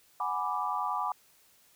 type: chord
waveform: sine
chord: G# half-diminished seventh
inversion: third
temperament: equal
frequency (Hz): 740 / 830.6 / 987.8 / 1174.7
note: F#5 / G#5 / B5 / D6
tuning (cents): 0 / 0 / 0 / 0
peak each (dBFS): -37 / -35 / -34 / -33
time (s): 0.2-1.12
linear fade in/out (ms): 2
effects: white hiss -63 dBFS RMS until 1.75 s